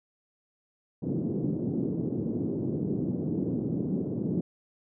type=band-pass noise; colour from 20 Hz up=pink; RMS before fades=-30 dBFS; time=1.02-4.41 s; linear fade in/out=5 ms; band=140 to 370 Hz; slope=24 dB/octave; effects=none